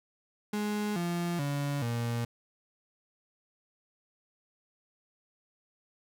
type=tone with pitch steps; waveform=35% pulse; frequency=209 / 172.73 / 142.75 / 117.98 Hz; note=G#3 / F3 / D3 / A#2; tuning=+11 / -19 / -49 / +21 cents; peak=-28 dBFS; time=0.53-2.25 s; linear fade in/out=5 ms; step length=430 ms; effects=none